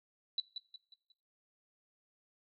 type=tone with echo; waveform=sine; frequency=3962 Hz; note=B7; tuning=5 cents sharp; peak=-30 dBFS; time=0.38-0.4 s; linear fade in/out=2 ms; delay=180 ms; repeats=4; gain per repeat=-8 dB; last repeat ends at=1.12 s; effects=noise-tail reverb RT60 0.5 s tail -19 dB re dry